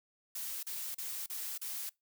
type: noise bursts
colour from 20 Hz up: blue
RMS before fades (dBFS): -40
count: 5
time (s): 0.35-1.894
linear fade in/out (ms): 5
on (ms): 280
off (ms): 36
effects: noise-tail reverb RT60 0.2 s tail -24 dB re dry